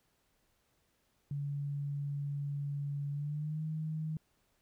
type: tone with pitch glide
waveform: sine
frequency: 142.7 to 156.52 Hz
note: D3 to D#3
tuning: -49 to +11 cents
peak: -34 dBFS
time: 1.31-4.17 s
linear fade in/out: 2 ms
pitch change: +160 cents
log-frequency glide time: 3.11-3.63 s
effects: pink hiss -75 dBFS RMS until 4.61 s